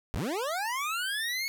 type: linear sweep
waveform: 25% pulse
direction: up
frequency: 36.71 to 2217 Hz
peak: -26 dBFS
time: 0.14-1.48 s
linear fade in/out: 0 ms
effects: none